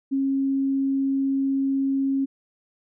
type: tone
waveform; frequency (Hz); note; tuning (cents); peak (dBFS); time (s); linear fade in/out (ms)
sine; 271.6; C#4; -35; -20; 0.11-2.26; 20
effects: none